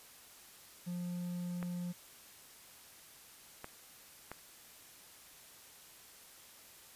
triangle tone, 176.5 Hz, F3, 19 cents sharp, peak -35 dBFS, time 0.86-1.93 s, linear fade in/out 20 ms
clicks, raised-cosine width 0.5 ms, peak -28 dBFS, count 3, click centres 1.628 / 3.644 / 4.316 s
effects white hiss -57 dBFS RMS until 6.95 s + resampled to 32000 Hz

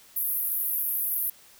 pink band-pass noise, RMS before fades -28 dBFS, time 0.16-1.3 s, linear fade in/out 5 ms, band 11000 to 16000 Hz, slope 96 dB/octave, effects white hiss -54 dBFS RMS until 1.59 s

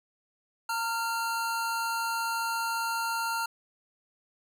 square tone pair together, 914.3 / 1389 Hz, A#5 / F6, -34 / -10 cents, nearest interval perfect fifth, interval 724 cents, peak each -32 / -32 dBFS, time 0.69-3.46 s, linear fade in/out 5 ms, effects none

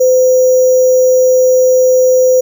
sine tone with sample-and-hold, 511 Hz, C5, 41 cents flat, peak -5 dBFS, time 0-2.41 s, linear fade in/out 10 ms, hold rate 6300 Hz, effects none

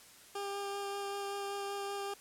20% pulse tone with vibrato, 400 Hz, G4, 35 cents sharp, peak -32 dBFS, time 0.35-2.14 s, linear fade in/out 5 ms, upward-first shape sine, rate 5.2 Hz, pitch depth 10 cents each way, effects white hiss -57 dBFS RMS until 2.2 s + low-pass 12000 Hz 12 dB/octave

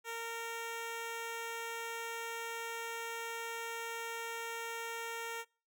10% pulse tone, 460.7 Hz, A#4, 20 cents flat, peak -31 dBFS, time 0.04-5.45 s, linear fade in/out 50 ms, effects noise-tail reverb RT60 0.4 s tail -26 dB re dry

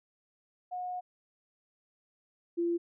sine tone pair in turn, 725 / 342.2 Hz, F#5 / F4, -35 / -35 cents, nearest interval octave + minor second, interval 1300 cents, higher first, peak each -34 / -27 dBFS, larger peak second, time 0.71-1.01 / 2.57-2.78 s, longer first, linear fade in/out 20 ms, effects none

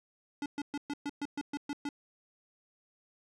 square tone bursts, 287.7 Hz, D4, 36 cents flat, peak -34 dBFS, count 10, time 0.42-1.89 s, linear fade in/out 2 ms, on 39 ms, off 120 ms, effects low-pass 7000 Hz 12 dB/octave

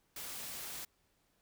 white noise, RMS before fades -44 dBFS, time 0.16-0.85 s, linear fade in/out 5 ms, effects pink hiss -75 dBFS RMS until 1.41 s

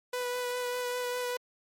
sawtooth tone with vibrato, 493.9 Hz, B4, in tune, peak -27 dBFS, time 0.13-1.37 s, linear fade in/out 5 ms, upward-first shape sine, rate 5 Hz, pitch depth 14 cents each way, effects MP3 64 kbps

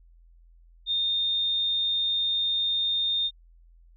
sine tone, 3648 Hz, A#7, 38 cents flat, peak -23 dBFS, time 0.86-3.31 s, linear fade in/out 50 ms, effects added 42 Hz sine -52 dBFS peak until 3.96 s

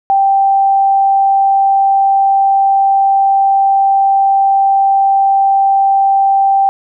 sine tone, 784 Hz, G5, in tune, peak -7 dBFS, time 0.1-6.69 s, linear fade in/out 0 ms, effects none

